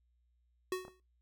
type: tone with exponential decay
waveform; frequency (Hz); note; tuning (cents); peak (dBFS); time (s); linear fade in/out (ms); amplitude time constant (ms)
square; 370; F#4; 0; -31; 0.72-1; 2; 59
type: clicks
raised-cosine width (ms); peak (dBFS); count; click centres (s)
1; -37; 2; 0.851 / 0.881
effects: noise-tail reverb RT60 0.2 s tail -19 dB re dry + added 60 Hz sine -70 dBFS peak until 1.21 s